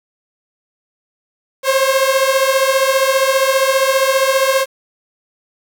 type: beating tone pair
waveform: sawtooth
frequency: 527 / 542 Hz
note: C5 / C#5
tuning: +12 / -39 cents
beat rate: 15 Hz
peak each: -11 dBFS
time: 1.63-4.66 s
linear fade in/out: 50 ms
effects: 7-bit